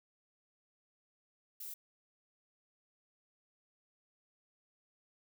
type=noise; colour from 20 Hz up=violet; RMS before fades=-45 dBFS; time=1.6-1.74 s; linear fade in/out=5 ms; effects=none